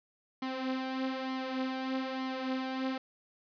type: tone with flanger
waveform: sawtooth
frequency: 261.6 Hz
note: C4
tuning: in tune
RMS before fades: -35 dBFS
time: 0.42-2.98 s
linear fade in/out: 5 ms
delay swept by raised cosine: 0.94 to 5.14 ms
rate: 1.1 Hz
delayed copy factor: +0.6
effects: resampled to 11025 Hz + 11-bit